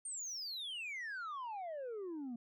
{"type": "exponential sweep", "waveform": "sine", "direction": "down", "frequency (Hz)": [8960, 228.6], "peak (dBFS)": -38, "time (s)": [0.05, 2.36], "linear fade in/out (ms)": 5, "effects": ["tanh soft clip ceiling -40 dBFS"]}